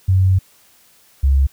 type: tone pair in turn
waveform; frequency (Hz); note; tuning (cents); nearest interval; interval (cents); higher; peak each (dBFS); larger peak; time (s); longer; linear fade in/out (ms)
sine; 94.2 / 68.17; F#2 / C#2; +32 / -28; tritone; 560; first; -10; neither; 0.08-0.39 / 1.23-1.47; first; 10
effects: white hiss -52 dBFS RMS until 1.52 s